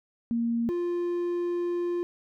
sine / triangle tone pair in turn, 233.1 / 349.3 Hz, A#3 / F4, 0 / 0 cents, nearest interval perfect fifth, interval 700 cents, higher second, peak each -24 dBFS, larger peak neither, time 0.31-0.69 / 0.69-2.03 s, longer second, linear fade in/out 0 ms, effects none

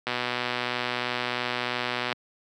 click train, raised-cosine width 0.3 ms, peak -11 dBFS, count 254, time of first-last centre 0.07-2.127 s, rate 123 Hz, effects high-pass 150 Hz 12 dB/octave

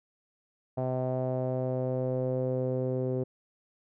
sawtooth tone with low-pass filter sweep, 128.5 Hz, C3, 31 cents flat, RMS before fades -30 dBFS, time 0.77-3.24 s, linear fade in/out 10 ms, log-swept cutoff 680 to 450 Hz, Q 4.8, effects none

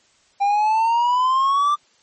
triangle exponential sweep, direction up, 794 to 1188 Hz, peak -13 dBFS, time 0.4-1.76 s, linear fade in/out 20 ms, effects white hiss -58 dBFS RMS until 2.02 s + MP3 32 kbps

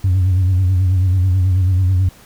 sine tone with vibrato, 92.5 Hz, F#2, in tune, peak -9 dBFS, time 0.04-2.09 s, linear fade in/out 5 ms, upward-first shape sine, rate 9.2 Hz, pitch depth 68 cents each way, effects tanh soft clip ceiling -9 dBFS + pink hiss -45 dBFS RMS until 2.25 s

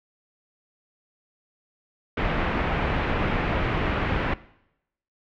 pink low-pass noise, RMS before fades -25 dBFS, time 2.17-4.34 s, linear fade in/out 5 ms, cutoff 2600 Hz, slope 24 dB/octave, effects noise-tail reverb RT60 0.8 s tail -19 dB re dry

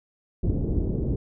pink low-pass noise, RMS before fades -25 dBFS, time 0.43-1.16 s, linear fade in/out 5 ms, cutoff 390 Hz, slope 24 dB/octave, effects none

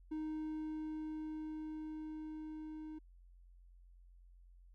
triangle tone with level ramp, 310.6 Hz, D#4, 3 cents flat, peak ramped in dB -36 to -43 dBFS, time 0.11-2.99 s, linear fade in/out 10 ms, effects added 44 Hz sine -58 dBFS peak until 4.74 s

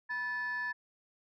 sine tone pair together, 977 / 1740.8 Hz, B5 / A6, -19 / -19 cents, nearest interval minor seventh, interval 1000 cents, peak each -39 / -32 dBFS, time 0.09-0.73 s, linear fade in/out 20 ms, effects tanh soft clip ceiling -30 dBFS

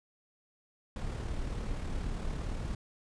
brown noise with amplitude modulation, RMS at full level -34 dBFS, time 0.96-2.75 s, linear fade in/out 2 ms, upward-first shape sine, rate 37.3 Hz, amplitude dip 35%, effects resampled to 22050 Hz

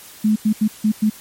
sine tone bursts at uneven times, 214.3 Hz, A3, 45 cents flat, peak -12 dBFS, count 5, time 0.24-0.36 / 0.45-0.53 / 0.61-0.68 / 0.84-0.92 / 1.02-1.1 s, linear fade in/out 10 ms, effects white hiss -41 dBFS RMS until 1.2 s + MP3 64 kbps

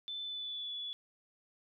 sine tone with pitch glide, 3520 to 3426 Hz, A7 to A7, 0 to -47 cents, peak -38 dBFS, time 0.08-0.93 s, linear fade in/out 0 ms, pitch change -47 cents, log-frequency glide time 0.23-0.73 s, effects none

